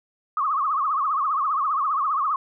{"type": "tone with vibrato", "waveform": "sine", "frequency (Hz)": 1173, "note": "D6", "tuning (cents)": -2, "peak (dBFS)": -20, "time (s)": [0.37, 2.36], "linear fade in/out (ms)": 2, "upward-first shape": "triangle", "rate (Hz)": 15, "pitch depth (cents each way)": 190, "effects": []}